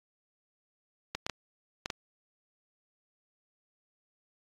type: clicks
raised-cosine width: 0.2 ms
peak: -15 dBFS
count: 5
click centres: 1.15 / 1.265 / 1.297 / 1.859 / 1.902 s
effects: AAC 32 kbps